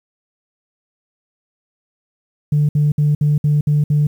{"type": "tone bursts", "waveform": "sine", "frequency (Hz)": 148.1, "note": "D3", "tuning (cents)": 15, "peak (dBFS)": -10, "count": 7, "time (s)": [2.52, 4.07], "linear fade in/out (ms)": 5, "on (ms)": 170, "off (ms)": 60, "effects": ["tanh soft clip ceiling -8 dBFS", "8-bit"]}